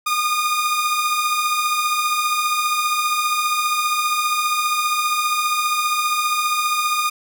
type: beating tone pair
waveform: sawtooth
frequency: 1209 / 1224 Hz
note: D6 / D#6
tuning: +50 / -29 cents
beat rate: 15 Hz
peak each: -22 / -15 dBFS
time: 0.06-7.1 s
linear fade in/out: 10 ms
effects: none